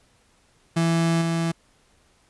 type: tone with level steps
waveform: 35% pulse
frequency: 166.1 Hz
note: E3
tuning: 13 cents sharp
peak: -17 / -20 dBFS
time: 0.76-1.52 s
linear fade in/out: 10 ms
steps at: 1.21 s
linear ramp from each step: 10 ms
effects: pink hiss -61 dBFS RMS until 2.29 s + resampled to 24000 Hz